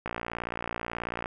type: click train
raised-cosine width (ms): 0.5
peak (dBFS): -17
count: 71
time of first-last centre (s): 0.06-1.259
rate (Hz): 58.4
effects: none